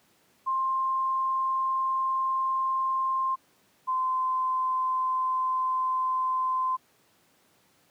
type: tone pair in turn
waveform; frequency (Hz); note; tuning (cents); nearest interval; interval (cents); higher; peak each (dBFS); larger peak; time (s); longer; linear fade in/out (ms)
sine; 1055 / 1033.9; C6 / C6; +14 / -21; unison; 35; first; -24; neither; 0.46-3.36 / 3.87-6.77; neither; 20
effects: pink hiss -64 dBFS RMS until 7.9 s + high-pass 150 Hz 12 dB/octave

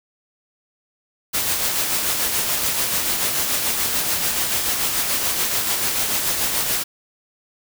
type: noise with tremolo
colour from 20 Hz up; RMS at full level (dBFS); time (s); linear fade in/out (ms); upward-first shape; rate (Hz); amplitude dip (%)
white; -20; 1.33-6.84; 20; sine; 6.9; 35
effects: none

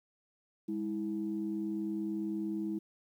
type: tone pair together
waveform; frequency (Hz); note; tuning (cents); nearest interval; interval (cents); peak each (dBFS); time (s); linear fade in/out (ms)
sine; 204.4 / 324.5; G#3 / E4; -27 / -27; minor sixth; 800; -36 / -34; 0.68-2.79; 10
effects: tanh soft clip ceiling -25 dBFS + 11-bit

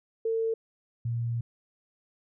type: tone pair in turn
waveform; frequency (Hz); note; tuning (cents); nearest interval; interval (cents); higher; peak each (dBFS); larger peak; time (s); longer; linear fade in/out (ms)
sine; 450.4 / 117.45; A4 / A#2; +40 / +13; octave + major seventh; 2327; first; -25 / -27; first; 0.25-0.54 / 1.05-1.41; second; 5
effects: none

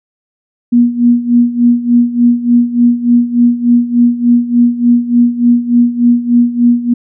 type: tone with tremolo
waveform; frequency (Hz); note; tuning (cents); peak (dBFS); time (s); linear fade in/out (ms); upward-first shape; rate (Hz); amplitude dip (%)
sine; 239.9; A#3; +50; -3; 0.72-6.94; 10; sine; 3.4; 80
effects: none

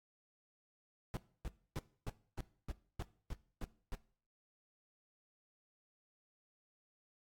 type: noise bursts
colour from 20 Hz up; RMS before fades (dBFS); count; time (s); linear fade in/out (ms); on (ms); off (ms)
brown; -40; 10; 1.14-3.95; 0; 29; 280
effects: noise-tail reverb RT60 0.5 s tail -19 dB re dry + AAC 64 kbps

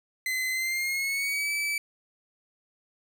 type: tone with pitch glide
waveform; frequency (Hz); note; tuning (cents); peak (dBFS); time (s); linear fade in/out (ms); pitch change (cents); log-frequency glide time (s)
40% pulse; 2043 to 2306; C7 to D7; -42 to -32; -26; 0.26-1.78; 2; +210; 0.51-1.51
effects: none

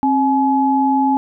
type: tone pair together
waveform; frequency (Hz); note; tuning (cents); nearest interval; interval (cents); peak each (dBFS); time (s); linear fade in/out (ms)
sine; 267.3 / 848.6; C4 / G#5; +37 / +37; octave + minor sixth; 2000; -15; 0.03-1.17; 0
effects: none

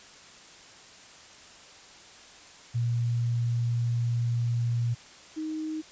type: tone pair in turn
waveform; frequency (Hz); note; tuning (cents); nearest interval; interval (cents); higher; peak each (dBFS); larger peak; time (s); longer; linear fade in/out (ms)
sine; 118.5 / 312.7; A#2 / D#4; +29 / +9; octave + perfect fourth; 1680; second; -24 / -30; first; 2.74-4.95 / 5.36-5.82; first; 20
effects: white hiss -50 dBFS RMS until 5.91 s + resampled to 16000 Hz

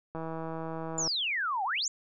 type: click train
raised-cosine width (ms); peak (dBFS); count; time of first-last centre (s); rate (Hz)
1; -24; 151; 0.15-1.076; 162
type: exponential two-way sweep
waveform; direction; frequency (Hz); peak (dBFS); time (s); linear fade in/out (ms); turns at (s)
sine; down then up; 7320 to 739 to 7320; -28; 0.98-1.88; 2; 1.64
effects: none

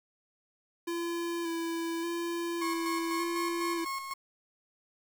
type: tone with vibrato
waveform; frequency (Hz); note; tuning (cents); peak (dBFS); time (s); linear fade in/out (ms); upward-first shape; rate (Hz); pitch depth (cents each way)
square; 336.6; E4; +36; -32; 0.87-3.85; 10; square; 0.86; 20
type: tone with tremolo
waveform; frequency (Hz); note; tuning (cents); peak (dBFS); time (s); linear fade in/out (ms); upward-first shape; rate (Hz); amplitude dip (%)
35% pulse; 1086; C#6; -36; -31; 2.61-4.14; 10; square; 4; 50
effects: 9-bit

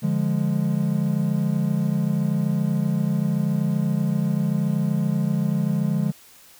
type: chord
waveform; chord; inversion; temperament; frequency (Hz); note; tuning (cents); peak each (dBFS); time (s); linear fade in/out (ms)
triangle; D diminished; none; equal; 146.83 / 174.61 / 207.7; D3 / F3 / Ab3; 0 / 0 / 0; -22; 0.02-6.12; 20
effects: white hiss -50 dBFS RMS until 6.59 s

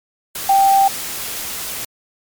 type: tone in noise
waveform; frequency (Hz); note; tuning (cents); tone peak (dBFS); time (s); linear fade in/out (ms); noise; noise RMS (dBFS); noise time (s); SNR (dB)
sine; 784; G5; 0; -9; 0.49-0.88; 5; white; -26; 0.35-1.85; +14
effects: MP3 96 kbps

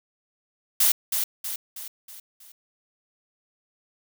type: noise with echo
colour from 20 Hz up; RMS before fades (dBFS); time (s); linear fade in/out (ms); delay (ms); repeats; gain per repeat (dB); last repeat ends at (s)
blue; -19; 0.8-0.92; 5; 320; 5; -6; 2.52
effects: none

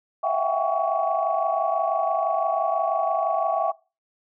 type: tone cluster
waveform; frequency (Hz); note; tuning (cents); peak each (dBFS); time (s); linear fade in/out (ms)
sine; 650 / 676 / 747 / 798 / 1124; E5 / E5 / F#5 / G5 / C#6; -24 / +43 / +16 / +31 / +24; -27; 0.23-3.72; 10
effects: noise-tail reverb RT60 0.3 s tail -22 dB re dry + tanh soft clip ceiling -9 dBFS

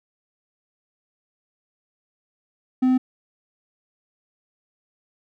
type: tone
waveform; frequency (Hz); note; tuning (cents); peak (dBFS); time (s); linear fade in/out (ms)
triangle; 256.5; C4; -34; -13; 2.82-2.98; 10
effects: none

